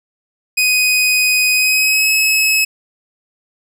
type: tone with pitch glide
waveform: sawtooth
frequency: 2500 to 2575 Hz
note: D#7 to E7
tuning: +8 to -41 cents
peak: -8 dBFS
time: 0.57-2.65 s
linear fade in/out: 10 ms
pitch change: +51 cents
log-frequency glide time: 1.53-2.1 s
effects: none